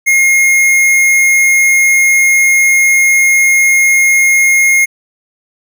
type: tone with hard clipping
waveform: sine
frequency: 2144 Hz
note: C7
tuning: 42 cents sharp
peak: -7 dBFS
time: 0.06-4.86 s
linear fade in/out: 20 ms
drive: 18 dB
effects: none